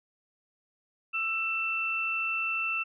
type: tone pair together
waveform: sine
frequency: 1323 / 2677 Hz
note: E6 / E7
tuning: +6 / +26 cents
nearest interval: octave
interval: 1220 cents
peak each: -35 / -28 dBFS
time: 1.13-2.84 s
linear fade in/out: 20 ms
effects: none